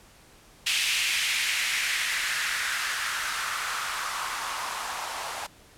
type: noise with band-pass filter sweep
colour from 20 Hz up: blue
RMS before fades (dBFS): -29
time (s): 0.66-5.47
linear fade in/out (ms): 10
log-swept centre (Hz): 2700 to 820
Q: 2.5
effects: pink hiss -54 dBFS RMS until 5.77 s + low-pass 12000 Hz 12 dB/octave